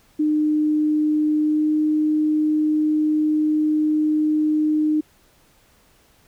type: tone with pitch glide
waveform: sine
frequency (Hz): 304.1 to 306.2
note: D#4 to D#4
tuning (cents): -40 to -28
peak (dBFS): -16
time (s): 0.19-5.01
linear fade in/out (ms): 10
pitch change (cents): +12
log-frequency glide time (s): 1.42-1.7
effects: pink hiss -57 dBFS RMS until 6.27 s